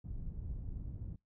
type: low-pass noise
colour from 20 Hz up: pink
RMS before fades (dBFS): -42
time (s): 0.04-1.16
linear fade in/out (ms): 10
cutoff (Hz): 120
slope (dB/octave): 12
effects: noise-tail reverb RT60 0.2 s tail -26 dB re dry